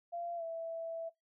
sine tone with pitch glide, 688 to 660 Hz, F5 to E5, -26 to +2 cents, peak -37 dBFS, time 0.12-1.1 s, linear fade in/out 20 ms, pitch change -72 cents, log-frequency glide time 0.36-0.43 s, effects noise-tail reverb RT60 0.2 s tail -25 dB re dry

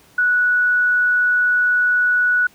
sine tone, 1472 Hz, F#6, 9 cents flat, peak -13 dBFS, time 0.18-2.47 s, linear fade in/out 5 ms, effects pink hiss -51 dBFS RMS until 2.54 s + high-pass 60 Hz 12 dB/octave

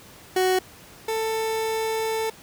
30% pulse tone pair in turn, 371.6 / 443.7 Hz, F#4 / A4, +7 / +14 cents, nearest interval minor third, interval 307 cents, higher second, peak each -16 / -21 dBFS, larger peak first, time 0.36-0.59 / 1.08-2.3 s, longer second, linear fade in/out 5 ms, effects pink hiss -47 dBFS RMS until 2.42 s + high-pass 60 Hz 12 dB/octave

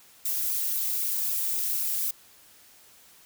violet noise with flanger, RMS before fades -28 dBFS, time 0.25-2.11 s, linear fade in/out 5 ms, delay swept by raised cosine 0.78 to 3.98 ms, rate 3.8 Hz, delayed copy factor +0.95, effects white hiss -55 dBFS RMS until 3.25 s

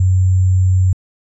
sine tone with sample-and-hold, 92.7 Hz, F#2, 4 cents sharp, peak -9 dBFS, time 0-0.93 s, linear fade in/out 5 ms, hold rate 7350 Hz, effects resampled to 24000 Hz

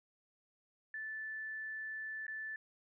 sine tone with dropouts, 1753 Hz, A6, 7 cents flat, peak -40 dBFS, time 0.94-2.56 s, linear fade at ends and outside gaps 2 ms, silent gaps 2.267-2.28 s, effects none

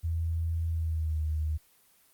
sine tone with pitch glide, 82.5 to 77.42 Hz, E2 to D#2, +2 to -8 cents, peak -27 dBFS, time 0.03-1.58 s, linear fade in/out 20 ms, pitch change -110 cents, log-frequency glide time 0.7-1.22 s, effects white hiss -63 dBFS RMS until 2.13 s + Opus 24 kbps

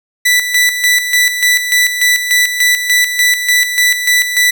sawtooth tone with tremolo, 1975.5 Hz, B6, in tune, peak -4 dBFS, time 0.25-4.51 s, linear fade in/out 10 ms, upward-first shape square, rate 3.4 Hz, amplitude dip 60%, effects none

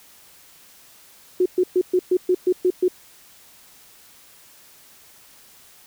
sine tone bursts, 364.5 Hz, F#4, 26 cents flat, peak -14 dBFS, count 9, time 1.4-2.882 s, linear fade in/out 5 ms, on 58 ms, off 120 ms, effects white hiss -50 dBFS RMS until 5.86 s

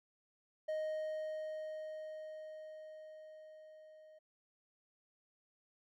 triangle tone with level ramp, 622.3 Hz, D#5, in tune, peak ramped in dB -33 to -55 dBFS, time 0.68-4.19 s, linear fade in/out 10 ms, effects none

